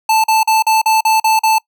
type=tone bursts; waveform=square; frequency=880 Hz; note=A5; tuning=in tune; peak=-10 dBFS; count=8; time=0.09-1.584 s; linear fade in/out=5 ms; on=150 ms; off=42 ms; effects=noise-tail reverb RT60 0.1 s tail -25 dB re dry